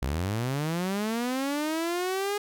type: linear sweep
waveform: sawtooth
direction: up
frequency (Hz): 59.4 to 415.3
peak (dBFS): -23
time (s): 0.02-2.38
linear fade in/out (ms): 5
effects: none